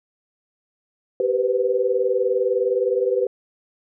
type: tone cluster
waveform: sine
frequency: 388.9 / 488.3 / 508 Hz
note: G4 / B4 / B4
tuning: -14 / -20 / +49 cents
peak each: -22 dBFS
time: 1.2-3.27 s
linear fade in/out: 2 ms
effects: none